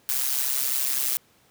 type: noise with amplitude modulation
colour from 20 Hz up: blue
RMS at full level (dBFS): -22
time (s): 0.09-1.17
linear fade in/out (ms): 0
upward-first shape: sine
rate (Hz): 132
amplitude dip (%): 75
effects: pink hiss -60 dBFS RMS until 1.5 s + high-pass 100 Hz 12 dB/octave